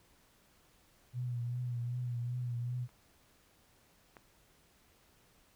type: tone with vibrato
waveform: sine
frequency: 121.9 Hz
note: B2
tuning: 22 cents flat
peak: -34 dBFS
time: 1.13-2.88 s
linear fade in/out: 50 ms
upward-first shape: triangle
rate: 2.6 Hz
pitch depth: 48 cents each way
type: clicks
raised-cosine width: 0.5 ms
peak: -46 / -36 dBFS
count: 2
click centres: 2.892 / 4.168 s
effects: pink hiss -67 dBFS RMS until 5.55 s